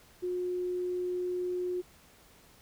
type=tone; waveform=sine; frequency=360 Hz; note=F#4; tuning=47 cents flat; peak=-30 dBFS; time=0.22-1.82 s; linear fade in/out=20 ms; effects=pink hiss -59 dBFS RMS until 2.61 s